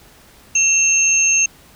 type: tone pair together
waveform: sine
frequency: 2700 / 6383 Hz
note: E7 / G8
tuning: +41 / +30 cents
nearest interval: octave + minor third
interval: 1489 cents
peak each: -17 / -13 dBFS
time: 0.55-1.46 s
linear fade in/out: 5 ms
effects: pink hiss -47 dBFS RMS until 1.75 s